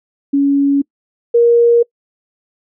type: tone pair in turn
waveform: sine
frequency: 280.2 / 471.2 Hz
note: C#4 / A#4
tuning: +19 / +19 cents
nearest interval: major sixth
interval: 900 cents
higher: second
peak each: -9 / -6 dBFS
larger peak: second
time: 0.33-0.82 / 1.34-1.83 s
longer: neither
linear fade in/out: 10 ms
effects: noise-tail reverb RT60 0.1 s tail -25 dB re dry